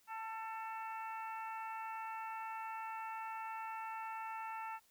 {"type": "harmonic tone with a mistuned harmonic", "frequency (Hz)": 444.7, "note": "A4", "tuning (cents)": 18, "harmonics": [2, 3, 4, 5, 6], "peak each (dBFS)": [-43, -48, -54, -56, -54], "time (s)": [0.07, 4.8], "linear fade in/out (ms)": 50, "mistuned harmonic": 3, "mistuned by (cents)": 15, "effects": ["white hiss -71 dBFS RMS until 4.9 s"]}